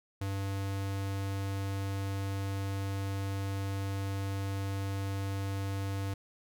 square tone, 98 Hz, G2, in tune, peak -33 dBFS, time 0.21-6.14 s, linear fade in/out 5 ms, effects none

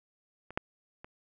clicks, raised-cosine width 0.5 ms, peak -30 / -14 / -30 dBFS, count 3, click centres 0.506 / 0.575 / 1.045 s, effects none

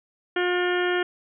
harmonic tone with a mistuned harmonic, 357.5 Hz, F4, 41 cents sharp, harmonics 1 / 2 / 3 / 4 / 5 / 6 / 7 / 8 / 9, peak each -23 / -31 / -37 / -29 / -30 / -38 / -40 / -36 / -37 dBFS, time 0.36-1.03 s, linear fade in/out 5 ms, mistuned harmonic 7, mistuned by -72 cents, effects none

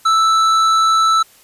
triangle tone with hard clipping, 1318.5 Hz, E6, in tune, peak -12 dBFS, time 0.05-1.23 s, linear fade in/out 10 ms, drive 13 dB, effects white hiss -48 dBFS RMS until 1.43 s + resampled to 32000 Hz

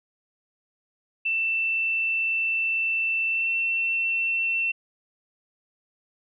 sine tone with pitch glide, 2671 to 2697 Hz, E7 to E7, +22 to +39 cents, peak -22 dBFS, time 1.25-4.72 s, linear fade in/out 10 ms, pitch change +17 cents, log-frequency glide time 3.3-3.5 s, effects none

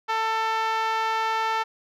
5% pulse tone with band-pass filter, 444.9 Hz, A4, 19 cents sharp, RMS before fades -25 dBFS, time 0.08-1.64 s, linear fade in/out 20 ms, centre 980 Hz, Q 2, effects none

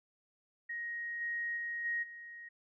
sine tone with level steps, 1879 Hz, A#6, 13 cents sharp, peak -37 / -34 / -36 / -32 / -46 dBFS, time 0.69-2.49 s, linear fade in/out 10 ms, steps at 1.2 / 1.56 / 1.84 / 2.02 s, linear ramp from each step 20 ms, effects none

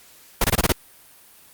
pink noise bursts, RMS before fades -17 dBFS, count 6, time 0.41-0.723 s, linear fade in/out 5 ms, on 33 ms, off 23 ms, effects white hiss -50 dBFS RMS until 1.53 s + Opus 48 kbps

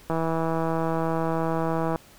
click train, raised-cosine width 1 ms, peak -13 dBFS, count 304, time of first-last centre 0.1-1.959 s, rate 163 Hz, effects pink hiss -52 dBFS RMS until 2.18 s

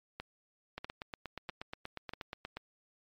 two click trains, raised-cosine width 0.3 ms, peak -24 / -24 dBFS, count 4 / 16, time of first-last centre 0.2-2.135 / 0.78-2.57 s, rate 1.55 / 8.38 Hz, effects MP3 64 kbps

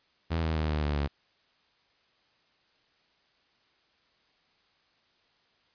sawtooth tone with pitch steps, 82.1 / 79.95 / 77.85 / 75.81 / 73.82 / 71.89 Hz, E2 / D#2 / D#2 / D#2 / D2 / D2, -6 / +48 / +2 / -44 / +9 / -36 cents, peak -23 dBFS, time 0.3-1.08 s, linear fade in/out 20 ms, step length 130 ms, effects white hiss -68 dBFS RMS until 5.74 s + resampled to 11025 Hz

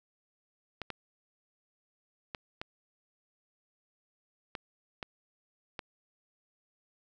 clicks, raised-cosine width 0.3 ms, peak -21 dBFS, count 7, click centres 0.817 / 0.903 / 2.348 / 2.615 / 4.552 / 5.028 / 5.792 s, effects none

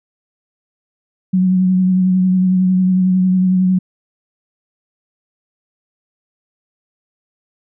sine tone with vibrato, 185 Hz, F#3, in tune, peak -10 dBFS, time 1.33-3.79 s, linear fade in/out 10 ms, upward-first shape triangle, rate 11 Hz, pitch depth 29 cents each way, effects none

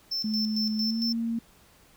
triangle tone with tremolo, 5330 Hz, E8, 18 cents sharp, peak -26 dBFS, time 0.11-1.13 s, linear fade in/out 10 ms, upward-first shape square, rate 4.4 Hz, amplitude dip 70%
sine tone with pitch glide, 215.8 to 230 Hz, A3 to A#3, -33 to -23 cents, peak -26 dBFS, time 0.24-1.39 s, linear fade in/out 5 ms, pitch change +110 cents, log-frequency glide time 0.79-1.03 s
effects pink hiss -58 dBFS RMS until 1.96 s

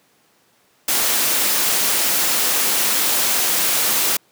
white noise, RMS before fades -18 dBFS, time 0.88-4.17 s, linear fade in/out 5 ms, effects pink hiss -58 dBFS RMS until 4.31 s + high-pass 200 Hz 12 dB/octave

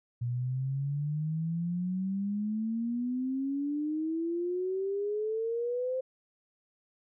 sine exponential sweep, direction up, 118.8 to 523.3 Hz, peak -29 dBFS, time 0.21-6.01 s, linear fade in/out 10 ms, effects none

